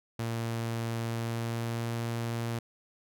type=tone with pitch glide; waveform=sawtooth; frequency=115.2 to 116.54 Hz; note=A#2 to A#2; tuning=-20 to 0 cents; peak=-27 dBFS; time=0.19-2.59 s; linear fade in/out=5 ms; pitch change=+20 cents; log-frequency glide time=0.99-1.93 s; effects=none